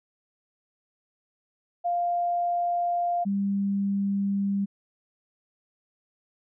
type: tone pair in turn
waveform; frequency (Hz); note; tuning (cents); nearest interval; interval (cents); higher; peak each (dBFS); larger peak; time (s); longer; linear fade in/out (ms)
sine; 698.5 / 198.69; F5 / G3; 0 / +24; octave + minor seventh; 2176; first; -23; neither; 1.84-3.25 / 3.25-4.66; neither; 20
effects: none